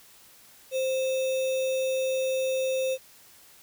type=tone with sample-and-hold; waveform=sine; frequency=524 Hz; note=C5; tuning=2 cents sharp; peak=-24 dBFS; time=0.71-2.98 s; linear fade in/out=50 ms; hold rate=3150 Hz; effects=white hiss -54 dBFS RMS until 3.62 s